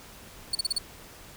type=tone bursts; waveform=35% pulse; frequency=4448 Hz; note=C#8; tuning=5 cents sharp; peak=-22 dBFS; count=5; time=0.53-0.784 s; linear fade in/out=5 ms; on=22 ms; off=36 ms; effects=pink hiss -48 dBFS RMS until 1.36 s

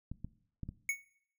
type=clicks; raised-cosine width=5 ms; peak=-28 dBFS; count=4; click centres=0.116 / 0.246 / 0.633 / 0.69 s
type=tone with exponential decay; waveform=square; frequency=2217 Hz; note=C#7; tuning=in tune; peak=-28 dBFS; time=0.89-1.02 s; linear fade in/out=2 ms; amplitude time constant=27 ms
effects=noise-tail reverb RT60 0.6 s tail -18 dB re dry

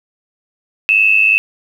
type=tone pair together; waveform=sine; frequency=2565 / 2667 Hz; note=E7 / E7; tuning=-48 / +20 cents; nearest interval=minor second; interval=68 cents; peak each=-11 dBFS; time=0.89-1.38 s; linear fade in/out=0 ms; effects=7-bit

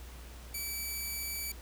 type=tone; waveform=5% pulse; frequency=2304 Hz; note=D7; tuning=34 cents flat; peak=-26 dBFS; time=0.54-1.52 s; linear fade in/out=5 ms; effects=added 60 Hz sine -46 dBFS peak until 1.61 s + pink hiss -53 dBFS RMS until 1.61 s

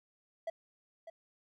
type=tone with echo; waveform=triangle; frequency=659.3 Hz; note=E5; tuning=in tune; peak=-32 dBFS; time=0.47-0.5 s; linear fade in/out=5 ms; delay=600 ms; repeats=1; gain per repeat=-11 dB; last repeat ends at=1.1 s; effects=none

